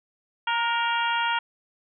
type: harmonic tone with a mistuned harmonic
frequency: 466.2 Hz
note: A#4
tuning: in tune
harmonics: 2 / 3 / 4 / 5 / 6 / 7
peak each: -25 / -28 / -33 / -35 / -31 / -34 dBFS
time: 0.47-1.39 s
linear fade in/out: 5 ms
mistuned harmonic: 3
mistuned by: +30 cents
effects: none